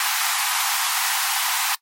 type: high-pass noise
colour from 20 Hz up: pink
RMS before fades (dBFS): -22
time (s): 0-1.75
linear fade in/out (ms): 2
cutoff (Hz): 750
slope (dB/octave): 96
effects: noise-tail reverb RT60 0.1 s tail -20 dB re dry + MP3 64 kbps